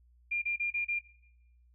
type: tone bursts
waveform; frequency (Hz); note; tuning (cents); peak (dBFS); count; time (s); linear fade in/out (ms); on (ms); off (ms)
sine; 2400; D7; +37; -29; 5; 0.31-0.992; 10; 110; 33
effects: noise-tail reverb RT60 0.8 s tail -17 dB re dry + added 60 Hz sine -60 dBFS peak until 1.74 s